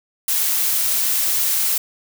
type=noise; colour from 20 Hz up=blue; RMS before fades=-19 dBFS; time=0.28-1.78 s; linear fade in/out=5 ms; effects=none